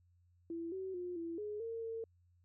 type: tone with pitch steps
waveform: sine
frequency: 334.1 / 379.1 / 356.4 / 334.2 / 418.9 / 456.6 / 453 Hz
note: E4 / F#4 / F4 / E4 / G#4 / A#4 / A#4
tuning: +23 / +42 / +35 / +24 / +15 / -36 / -50 cents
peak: -39 dBFS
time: 0.5-2.04 s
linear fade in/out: 2 ms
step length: 220 ms
effects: added 88 Hz sine -67 dBFS peak until 2.44 s